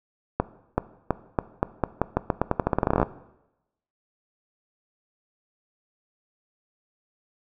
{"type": "accelerating click train", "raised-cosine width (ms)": 1, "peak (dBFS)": -6, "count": 24, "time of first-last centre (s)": [0.4, 3.03], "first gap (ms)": 380, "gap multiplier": 0.86, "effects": ["noise-tail reverb RT60 0.9 s tail -17 dB re dry"]}